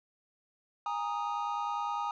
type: chord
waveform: triangle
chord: Ab suspended second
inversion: none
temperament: equal with one note detuned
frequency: 822.5 / 932.3 / 1244.5 Hz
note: Ab5 / Bb5 / Eb6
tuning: -17 / 0 / 0 cents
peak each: -34 dBFS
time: 0.86-2.11 s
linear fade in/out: 2 ms
effects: resampled to 16000 Hz

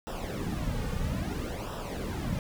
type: noise with flanger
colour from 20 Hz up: brown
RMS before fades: -33 dBFS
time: 0.07-2.39 s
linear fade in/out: 0 ms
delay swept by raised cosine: 0.45 to 3.05 ms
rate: 0.6 Hz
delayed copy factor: -0.75
effects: none

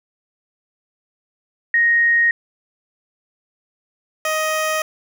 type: tone pair in turn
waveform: sine / 15% pulse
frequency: 1869 / 625.9 Hz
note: A#6 / D#5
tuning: +4 / +10 cents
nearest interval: octave + perfect fifth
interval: 1894 cents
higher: first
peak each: -12 dBFS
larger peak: neither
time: 1.74-2.31 / 4.25-4.82 s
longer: neither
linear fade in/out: 2 ms
effects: none

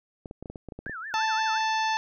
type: clicks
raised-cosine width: 2 ms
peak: -25 dBFS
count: 11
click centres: 0.258 / 0.311 / 0.426 / 0.458 / 0.5 / 0.558 / 0.687 / 0.722 / 0.79 / 0.866 / 0.896 s
type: tone with vibrato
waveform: sine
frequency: 1517 Hz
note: F#6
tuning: 43 cents sharp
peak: -34 dBFS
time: 0.86-1.61 s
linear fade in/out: 0 ms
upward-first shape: sine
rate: 5.7 Hz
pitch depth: 290 cents each way
type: harmonic tone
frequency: 880 Hz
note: A5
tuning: in tune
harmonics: 1 / 2 / 3 / 4 / 5 / 6 / 7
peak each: -25 / -31 / -35 / -37 / -39 / -41 / -42 dBFS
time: 1.14-1.97 s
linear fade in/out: 0 ms
effects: none

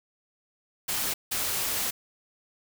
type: noise bursts at uneven times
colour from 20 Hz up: white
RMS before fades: -29 dBFS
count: 2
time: 0.88-1.14 / 1.31-1.91 s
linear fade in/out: 10 ms
effects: none

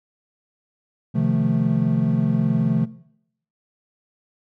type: chord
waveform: triangle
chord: F dominant seventh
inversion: second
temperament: equal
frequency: 130.81 / 155.56 / 174.61 / 220 Hz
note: C3 / Eb3 / F3 / A3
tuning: 0 / 0 / 0 / 0 cents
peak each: -21 dBFS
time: 1.14-2.86 s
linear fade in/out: 20 ms
effects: noise-tail reverb RT60 0.7 s tail -18 dB re dry

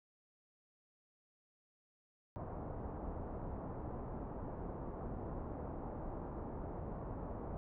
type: low-pass noise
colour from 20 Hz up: pink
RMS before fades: -44 dBFS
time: 2.36-7.57 s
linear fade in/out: 0 ms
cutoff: 980 Hz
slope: 24 dB/octave
effects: none

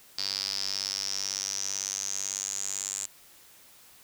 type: tone with band-pass filter sweep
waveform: sawtooth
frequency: 98 Hz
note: G2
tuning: in tune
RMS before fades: -33 dBFS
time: 0.18-3.06 s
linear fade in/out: 0 ms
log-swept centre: 4800 to 7300 Hz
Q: 9.4
effects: white hiss -55 dBFS RMS until 4.03 s

